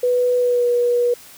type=tone with pitch glide; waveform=sine; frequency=493.9 to 483.5 Hz; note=B4 to B4; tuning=0 to -37 cents; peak=-14 dBFS; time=0.03-1.14 s; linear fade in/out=5 ms; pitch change=-37 cents; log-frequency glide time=0.38-0.67 s; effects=white hiss -43 dBFS RMS until 1.37 s